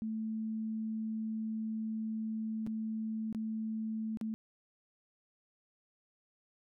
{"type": "tone with dropouts", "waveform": "sine", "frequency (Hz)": 220, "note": "A3", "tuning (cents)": 0, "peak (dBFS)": -34, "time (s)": [0.02, 4.34], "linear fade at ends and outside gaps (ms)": 0, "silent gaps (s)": [[2.665, 2.672], [3.327, 3.348], [4.172, 4.212]], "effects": []}